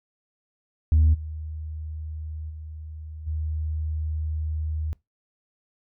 sine tone with level steps, 77.78 Hz, D#2, in tune, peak -13 / -31 / -35 / -25 dBFS, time 0.92-4.93 s, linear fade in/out 0 ms, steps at 1.13 / 2.49 / 3.26 s, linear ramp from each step 20 ms, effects noise-tail reverb RT60 0.2 s tail -23 dB re dry + tanh soft clip ceiling -12 dBFS

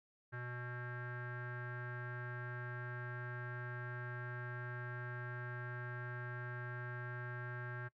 square tone with low-pass filter, 122.6 Hz, B2, 12 cents flat, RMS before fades -45 dBFS, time 0.32-7.89 s, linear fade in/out 20 ms, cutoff 1600 Hz, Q 8.1, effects noise-tail reverb RT60 0.1 s tail -20 dB re dry

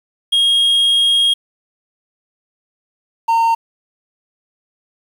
triangle tone pair in turn, 3261 / 915.1 Hz, G#7 / A#5, -32 / -32 cents, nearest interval octave + minor seventh, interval 2200 cents, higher first, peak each -9 dBFS, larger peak neither, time 0.32-1.34 / 3.28-3.55 s, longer first, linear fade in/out 10 ms, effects 7-bit

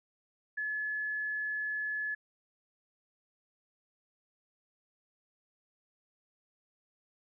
sine tone, 1712 Hz, A6, 48 cents flat, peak -32 dBFS, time 0.57-2.15 s, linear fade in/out 10 ms, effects none

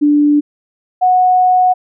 sine tone pair in turn, 293.7 / 734.3 Hz, D4 / F#5, 0 / -13 cents, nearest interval octave + major third, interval 1587 cents, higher second, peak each -7 dBFS, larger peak neither, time 0.01-0.41 / 1.01-1.74 s, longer second, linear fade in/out 20 ms, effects none

